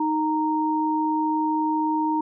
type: tone pair together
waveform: sine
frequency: 311.2 / 928 Hz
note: D#4 / A#5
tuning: 0 / -8 cents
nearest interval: octave + perfect fifth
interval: 1892 cents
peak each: -23 dBFS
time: 0-2.21 s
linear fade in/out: 5 ms
effects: none